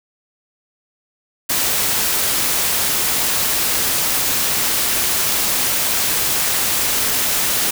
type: noise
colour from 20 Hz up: white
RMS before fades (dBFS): -18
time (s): 1.49-7.71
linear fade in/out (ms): 10
effects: none